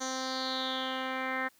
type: tone with low-pass filter sweep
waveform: 10% pulse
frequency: 260.9 Hz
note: C4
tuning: 5 cents flat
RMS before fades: -34 dBFS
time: 0-1.49 s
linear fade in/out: 20 ms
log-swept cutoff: 6200 to 1900 Hz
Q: 5.6
effects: white hiss -65 dBFS RMS until 1.59 s